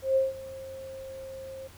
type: tone with ADSR envelope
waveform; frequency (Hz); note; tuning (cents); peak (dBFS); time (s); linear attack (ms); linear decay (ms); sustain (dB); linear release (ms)
sine; 532; C5; +29; -19; 0.02-1.68; 140; 170; -19; 14
effects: added 89 Hz sine -53 dBFS peak until 1.77 s + pink hiss -53 dBFS RMS until 1.77 s